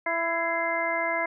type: harmonic tone with a mistuned harmonic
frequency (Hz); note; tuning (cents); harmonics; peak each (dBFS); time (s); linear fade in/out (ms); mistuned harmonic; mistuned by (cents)
333.3; E4; +19; 1 / 2 / 3 / 4 / 5 / 6; -38 / -29 / -31 / -38 / -33 / -29; 0.06-1.26; 5; 6; +69
effects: none